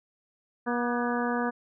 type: harmonic tone with a mistuned harmonic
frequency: 240.7 Hz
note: B3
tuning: 44 cents flat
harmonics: 1 / 2 / 3 / 4 / 5 / 6 / 7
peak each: -29 / -32 / -34 / -35 / -36 / -37 / -37 dBFS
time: 0.66-1.51 s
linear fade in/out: 20 ms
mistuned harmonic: 6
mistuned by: +59 cents
effects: none